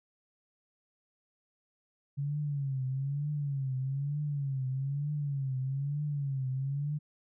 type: tone with vibrato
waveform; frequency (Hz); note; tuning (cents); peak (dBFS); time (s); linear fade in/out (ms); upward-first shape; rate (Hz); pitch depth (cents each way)
sine; 139.1; C#3; +6; -30; 2.17-6.99; 20; triangle; 1.1; 130
effects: none